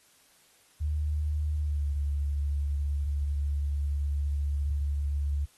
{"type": "tone with pitch glide", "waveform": "sine", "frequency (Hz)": [75.3, 71.73], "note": ["D2", "D2"], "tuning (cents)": [44, -40], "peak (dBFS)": -26, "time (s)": [0.8, 5.46], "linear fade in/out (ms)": 20, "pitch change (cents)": -84, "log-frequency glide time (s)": [1.57, 1.89], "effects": ["white hiss -62 dBFS RMS until 5.57 s", "AAC 32 kbps"]}